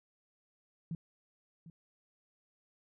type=tone with echo; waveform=sine; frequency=164.81 Hz; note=E3; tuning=in tune; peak=-35 dBFS; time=0.91-0.95 s; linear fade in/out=2 ms; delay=750 ms; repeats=1; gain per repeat=-14 dB; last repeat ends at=1.7 s; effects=none